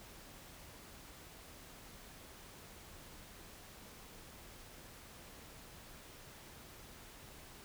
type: silence
effects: pink hiss -55 dBFS RMS until 7.64 s